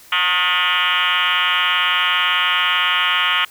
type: tone with frequency modulation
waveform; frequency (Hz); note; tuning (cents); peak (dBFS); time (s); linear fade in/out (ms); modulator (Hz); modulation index
sine; 2134; C7; +34; -14; 0.12-3.45; 5; 175; 6.1
effects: white hiss -45 dBFS RMS until 3.5 s